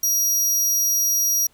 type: tone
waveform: sawtooth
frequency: 5740 Hz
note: F8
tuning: 47 cents sharp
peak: -15 dBFS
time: 0.03-1.47 s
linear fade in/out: 5 ms
effects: pink hiss -59 dBFS RMS until 1.53 s